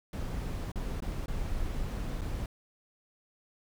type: noise with dropouts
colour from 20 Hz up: brown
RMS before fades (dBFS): -34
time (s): 0.13-2.46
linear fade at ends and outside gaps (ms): 2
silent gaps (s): 0.718-0.757 / 1.004-1.022 / 1.26-1.281 / 2.211-2.216
effects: none